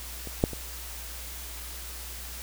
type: clicks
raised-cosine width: 2 ms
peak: -26 / -7 / -23 dBFS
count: 3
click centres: 0.273 / 0.439 / 0.533 s
effects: added 60 Hz sine -41 dBFS peak until 2.42 s + white hiss -41 dBFS RMS until 2.42 s